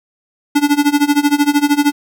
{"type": "tone with tremolo", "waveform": "square", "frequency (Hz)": 290, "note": "D4", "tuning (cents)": -22, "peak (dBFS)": -8, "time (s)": [0.55, 1.92], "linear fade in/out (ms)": 10, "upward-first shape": "sine", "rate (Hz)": 13, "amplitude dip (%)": 90, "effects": ["8-bit"]}